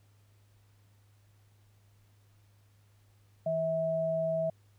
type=tone pair together; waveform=sine; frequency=162.25 / 649 Hz; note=E3 / E5; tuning=-27 / -27 cents; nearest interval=2 octaves; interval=2400 cents; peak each=-37 / -28 dBFS; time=3.46-4.5 s; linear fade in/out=5 ms; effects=added 102 Hz sine -61 dBFS peak until 4.78 s + pink hiss -71 dBFS RMS until 4.78 s